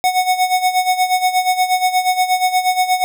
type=tone with tremolo; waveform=square; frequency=737 Hz; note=F#5; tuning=7 cents flat; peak=-11 dBFS; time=0.04-3.04 s; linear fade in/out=0 ms; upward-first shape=sine; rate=8.4 Hz; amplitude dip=75%; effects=none